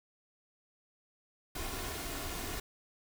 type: noise with comb filter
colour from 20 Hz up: pink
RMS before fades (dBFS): -39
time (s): 1.55-2.6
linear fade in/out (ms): 5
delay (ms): 2.8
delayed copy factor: +0.5
effects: none